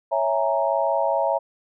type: chord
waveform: sine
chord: A# half-diminished seventh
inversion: first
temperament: equal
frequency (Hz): 554.4 / 659.3 / 830.6 / 932.3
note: C#5 / E5 / G#5 / A#5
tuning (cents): 0 / 0 / 0 / 0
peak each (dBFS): -24 / -23 / -27 / -25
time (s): 0.11-1.39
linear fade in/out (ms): 20
effects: none